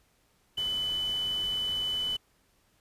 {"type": "tone in noise", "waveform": "sine", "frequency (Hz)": 3000, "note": "F#7", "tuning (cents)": 23, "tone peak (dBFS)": -28, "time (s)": [0.57, 2.17], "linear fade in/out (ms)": 10, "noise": "pink", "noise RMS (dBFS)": -45, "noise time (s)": [0.57, 2.17], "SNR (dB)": 14, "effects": ["pink hiss -68 dBFS RMS until 2.8 s", "resampled to 32000 Hz"]}